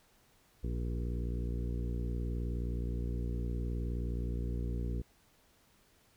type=harmonic tone with a mistuned harmonic; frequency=59.3 Hz; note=A#1; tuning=30 cents sharp; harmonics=1 / 2 / 3 / 4 / 5 / 6 / 7 / 8; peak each=-34 / -40 / -44 / -46 / -48 / -50 / -51 / -52 dBFS; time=0.63-5.02 s; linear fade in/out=10 ms; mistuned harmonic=7; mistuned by=-19 cents; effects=pink hiss -67 dBFS RMS until 6.16 s